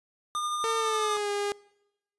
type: tone with tremolo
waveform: square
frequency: 1211 Hz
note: D#6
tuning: 47 cents flat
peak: -28 dBFS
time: 0.35-1.17 s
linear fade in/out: 0 ms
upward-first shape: sine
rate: 12 Hz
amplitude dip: 25%
type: tone with pitch glide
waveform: sawtooth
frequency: 452.3 to 407.6 Hz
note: A4 to G#4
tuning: +48 to -32 cents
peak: -24 dBFS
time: 0.64-1.52 s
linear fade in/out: 0 ms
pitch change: -180 cents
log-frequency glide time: 0.76-1.3 s
effects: noise-tail reverb RT60 0.9 s tail -24 dB re dry + resampled to 24000 Hz